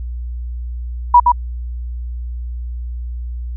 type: tone with echo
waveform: sine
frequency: 970 Hz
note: B5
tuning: 31 cents flat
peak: -3 dBFS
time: 1.14-1.2 s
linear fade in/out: 5 ms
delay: 120 ms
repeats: 1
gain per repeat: -4 dB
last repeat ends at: 1.32 s
effects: added 60 Hz sine -22 dBFS peak until 3.56 s